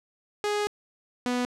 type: tone pair in turn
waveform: sawtooth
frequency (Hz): 415.3 / 246.9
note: G#4 / B3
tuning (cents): 0 / 0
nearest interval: major sixth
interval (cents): 900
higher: first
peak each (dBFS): -21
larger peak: neither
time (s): 0.44-0.67 / 1.26-1.45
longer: first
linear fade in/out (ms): 0
effects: low-pass 8000 Hz 12 dB/octave